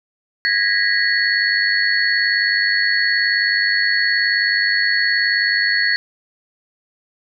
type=tone cluster; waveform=sine; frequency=1652 / 1862 / 1961 / 4388 Hz; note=G#6 / A#6 / B6 / C#8; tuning=-10 / -2 / -13 / -18 cents; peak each=-20 dBFS; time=0.45-5.96 s; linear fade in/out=0 ms; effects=none